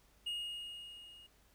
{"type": "tone with level ramp", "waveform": "triangle", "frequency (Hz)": 2862, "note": "F7", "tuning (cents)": 42, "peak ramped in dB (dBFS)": [-34, -54], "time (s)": [0.26, 1.27], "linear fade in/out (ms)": 10, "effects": ["added 50 Hz sine -69 dBFS peak until 1.54 s", "pink hiss -69 dBFS RMS until 1.54 s"]}